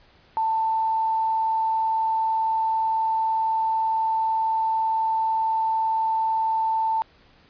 sine tone with quantisation, 889 Hz, A5, 18 cents sharp, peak -20 dBFS, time 0.37-7.02 s, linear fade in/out 0 ms, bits 8, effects pink hiss -56 dBFS RMS until 7.49 s + resampled to 11025 Hz

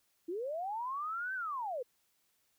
sine linear two-way sweep, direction up then down, 318.5 to 1568 to 460.1 Hz, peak -35 dBFS, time 0.28-1.83 s, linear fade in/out 10 ms, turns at 1.34 s, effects white hiss -75 dBFS RMS until 2.58 s

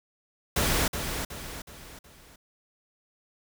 pink noise with echo, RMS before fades -25 dBFS, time 0.56-0.88 s, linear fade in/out 5 ms, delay 370 ms, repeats 4, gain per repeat -7 dB, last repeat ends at 2.36 s, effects none

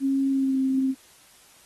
sine tone with pitch glide, 271.5 to 265 Hz, C#4 to C4, -36 to +22 cents, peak -20 dBFS, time 0-0.95 s, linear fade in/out 50 ms, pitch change -42 cents, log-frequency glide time 0.29-0.58 s, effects white hiss -54 dBFS RMS until 1.65 s + AAC 32 kbps

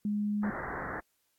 sine tone, 207.7 Hz, G#3, in tune, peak -28 dBFS, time 0.05-0.5 s, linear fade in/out 2 ms
white low-pass noise, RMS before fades -38 dBFS, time 0.43-1 s, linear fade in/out 2 ms, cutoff 1900 Hz, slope 96 dB/octave
effects white hiss -75 dBFS RMS until 1.38 s + AAC 64 kbps

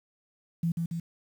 sine tone with echo, 167.6 Hz, E3, 29 cents sharp, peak -24 dBFS, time 0.63-0.72 s, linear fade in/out 5 ms, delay 140 ms, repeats 2, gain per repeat -3 dB, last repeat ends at 1 s, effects 9-bit

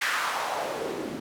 white noise with band-pass filter sweep, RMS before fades -30 dBFS, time 0.01-1.2 s, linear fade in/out 10 ms, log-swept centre 1800 to 240 Hz, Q 2.3, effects none

